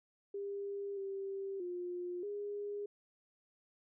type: tone with pitch steps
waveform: sine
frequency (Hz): 400.6 / 391 / 355.2 / 409.5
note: G4 / G4 / F4 / G#4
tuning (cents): +38 / -4 / +29 / -24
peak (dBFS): -38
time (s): 0.34-2.86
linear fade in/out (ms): 5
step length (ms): 630
effects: none